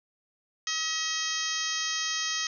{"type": "harmonic tone", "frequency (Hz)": 638, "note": "D#5", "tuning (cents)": 43, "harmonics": [2, 3, 4, 5, 6, 7, 8, 9, 10], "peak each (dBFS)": [-39, -35, -40, -35, -39, -40, -35, -38, -35], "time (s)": [0.67, 2.47], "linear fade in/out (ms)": 2, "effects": []}